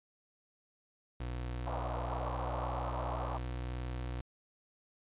30% pulse tone with pitch glide, 61.1 to 61.85 Hz, B1 to B1, -18 to +3 cents, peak -34 dBFS, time 1.2-4.21 s, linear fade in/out 5 ms, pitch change +21 cents, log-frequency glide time 1.79-2.6 s
pink band-pass noise, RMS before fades -40 dBFS, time 1.66-3.38 s, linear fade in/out 10 ms, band 510 to 1200 Hz, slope 48 dB/octave
effects resampled to 8000 Hz

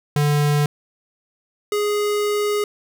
square tone pair in turn, 146.83 / 415.3 Hz, D3 / G#4, 0 / 0 cents, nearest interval octave + tritone, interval 1800 cents, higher second, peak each -16 / -19 dBFS, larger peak first, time 0.16-0.66 / 1.72-2.64 s, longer second, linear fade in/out 2 ms, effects none

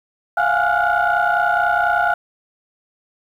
sine tone cluster, 689 / 719 / 824 / 1397 / 1461 Hz, F5 / F#5 / G#5 / F6 / F#6, -24 / -50 / -14 / 0 / -22 cents, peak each -20 dBFS, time 0.37-2.14 s, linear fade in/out 5 ms, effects tanh soft clip ceiling -8 dBFS + 8-bit

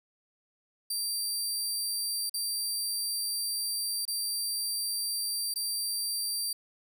20% pulse tone with dropouts, 4699 Hz, D8, in tune, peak -24 dBFS, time 0.9-6.53 s, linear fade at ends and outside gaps 5 ms, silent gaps 2.296-2.34 / 4.053-4.078 / 5.54-5.558 s, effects none

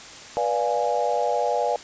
sine chord, B diminished seventh, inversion none, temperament equal with one note detuned, 487.9 / 587.3 / 698.5 / 830.6 Hz, B4 / D5 / F5 / Ab5, -21 / 0 / 0 / 0 cents, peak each -26 dBFS, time 0.37-1.76 s, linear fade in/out 0 ms, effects white hiss -41 dBFS RMS until 1.83 s + resampled to 16000 Hz

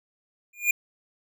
square tone with exponential growth, 2421 Hz, D#7, 48 cents flat, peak -16 dBFS, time 0.53-0.71 s, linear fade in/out 5 ms, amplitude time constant 37 ms, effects none

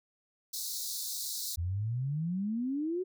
pink high-pass noise, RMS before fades -37 dBFS, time 0.53-1.56 s, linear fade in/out 10 ms, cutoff 3800 Hz, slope 96 dB/octave
sine exponential sweep, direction up, 81.2 to 379.7 Hz, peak -30 dBFS, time 1.57-3.04 s, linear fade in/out 20 ms
effects none

